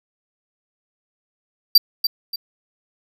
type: tone with echo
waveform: square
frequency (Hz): 4699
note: D8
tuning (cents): 0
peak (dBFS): -7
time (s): 1.75-1.78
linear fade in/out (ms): 5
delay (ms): 290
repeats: 2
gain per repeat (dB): -9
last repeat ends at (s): 2.36
effects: none